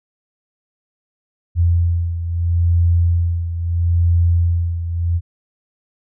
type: beating tone pair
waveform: sine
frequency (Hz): 85.4 / 86.16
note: F2 / F2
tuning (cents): -38 / -23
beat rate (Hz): 0.76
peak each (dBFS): -14 / -20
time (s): 1.55-5.21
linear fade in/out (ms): 50
effects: none